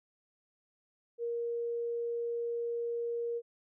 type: tone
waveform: sine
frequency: 470 Hz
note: A#4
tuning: 14 cents sharp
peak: -32 dBFS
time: 1.18-3.42 s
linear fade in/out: 50 ms
effects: none